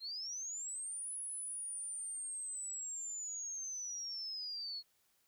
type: linear two-way sweep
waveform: sine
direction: up then down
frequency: 4075 to 10350 to 4300 Hz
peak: -40 dBFS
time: 0-4.83 s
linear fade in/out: 50 ms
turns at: 1.18 s
effects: white hiss -75 dBFS RMS until 5.27 s